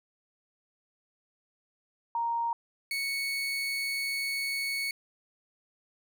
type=tone pair in turn; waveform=sine / 30% pulse; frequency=932.3 / 2217 Hz; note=A#5 / C#7; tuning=0 / 0 cents; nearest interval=octave + minor third; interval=1500 cents; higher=second; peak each=-27 dBFS; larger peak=neither; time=2.15-2.53 / 2.91-4.91 s; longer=second; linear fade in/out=2 ms; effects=none